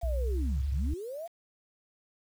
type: linear two-way sweep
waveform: sine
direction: down then up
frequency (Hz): 703 to 45.31 to 703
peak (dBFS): -36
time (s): 0.01-1.28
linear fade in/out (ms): 20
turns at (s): 0.67
type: tone with pitch glide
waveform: sine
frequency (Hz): 61 to 68.87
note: B1 to C#2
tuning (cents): -21 to -11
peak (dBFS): -27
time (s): 0.03-0.94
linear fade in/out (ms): 5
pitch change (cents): +210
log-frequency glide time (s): 0.17-0.55
effects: 9-bit